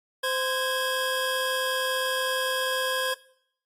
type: tone pair together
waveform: 25% pulse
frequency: 518 / 1644.5 Hz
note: C5 / G#6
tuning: -17 / -18 cents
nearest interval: octave + minor sixth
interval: 1999 cents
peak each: -24 dBFS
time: 0.23-3.14 s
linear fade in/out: 10 ms
effects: noise-tail reverb RT60 0.7 s tail -21 dB re dry + AAC 48 kbps